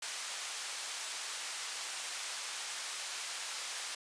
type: band-pass noise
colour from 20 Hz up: white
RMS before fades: -41 dBFS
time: 0.02-3.95 s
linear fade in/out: 5 ms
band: 810 to 8000 Hz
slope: 12 dB/octave
effects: resampled to 22050 Hz